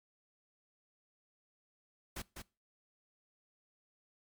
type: noise with echo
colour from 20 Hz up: pink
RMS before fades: -42 dBFS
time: 2.16-2.22 s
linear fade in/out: 5 ms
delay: 200 ms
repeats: 1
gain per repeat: -5 dB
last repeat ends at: 2.42 s
effects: noise-tail reverb RT60 0.3 s tail -22 dB re dry + MP3 96 kbps